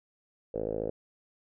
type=tone with low-pass filter; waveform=5% pulse; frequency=54 Hz; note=A1; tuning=32 cents flat; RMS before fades=-33 dBFS; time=0.54-0.9 s; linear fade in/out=5 ms; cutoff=500 Hz; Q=5.3; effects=none